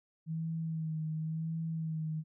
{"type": "tone with vibrato", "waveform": "sine", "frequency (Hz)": 159.8, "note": "D#3", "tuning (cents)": 47, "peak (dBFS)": -33, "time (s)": [0.26, 2.24], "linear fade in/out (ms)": 50, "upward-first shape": "sine", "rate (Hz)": 0.93, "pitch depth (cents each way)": 34, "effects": []}